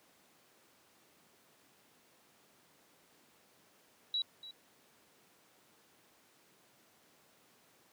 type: tone with echo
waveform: sine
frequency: 3904 Hz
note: B7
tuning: 21 cents flat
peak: -31 dBFS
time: 4.14-4.22 s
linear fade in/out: 2 ms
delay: 290 ms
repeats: 1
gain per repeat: -15 dB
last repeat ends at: 4.51 s
effects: pink hiss -66 dBFS RMS until 7.92 s + high-pass 200 Hz 12 dB/octave